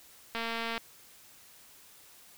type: click train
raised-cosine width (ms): 0.3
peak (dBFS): -19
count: 99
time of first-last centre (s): 0.35-0.778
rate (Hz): 229
effects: white hiss -56 dBFS RMS until 2.37 s